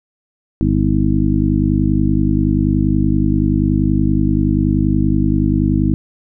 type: harmonic tone with a mistuned harmonic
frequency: 50.5 Hz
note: G#1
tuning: 48 cents flat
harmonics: 1 / 2 / 3 / 4 / 5 / 6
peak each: -19 / -19 / -19 / -19 / -19 / -19 dBFS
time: 0.61-5.94 s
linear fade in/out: 0 ms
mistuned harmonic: 6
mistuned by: +76 cents
effects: none